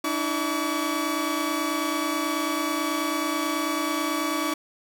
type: tone cluster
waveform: sawtooth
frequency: 293.9 / 323.1 / 1138 Hz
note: D4 / E4 / C#6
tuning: +1 / -35 / +45 cents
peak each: -25 dBFS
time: 0.04-4.54 s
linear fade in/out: 5 ms
effects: 8-bit